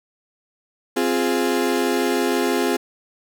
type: chord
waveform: 35% pulse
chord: F minor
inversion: second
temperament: equal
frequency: 261.6 / 349.2 / 415.3 Hz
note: C4 / F4 / Ab4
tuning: 0 / 0 / 0 cents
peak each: -21 dBFS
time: 0.96-2.77 s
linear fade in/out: 10 ms
effects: none